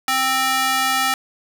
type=tone with high-pass filter; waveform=square; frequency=262.8 Hz; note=C4; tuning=8 cents sharp; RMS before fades=-19 dBFS; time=0.08-1.14 s; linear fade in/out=2 ms; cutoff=1100 Hz; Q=1; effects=none